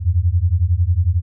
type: beating tone pair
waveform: sine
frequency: 82.41 / 93.41 Hz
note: E2 / F#2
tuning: 0 / +17 cents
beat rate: 11 Hz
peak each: -16 dBFS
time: 0-1.22 s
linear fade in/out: 50 ms
effects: none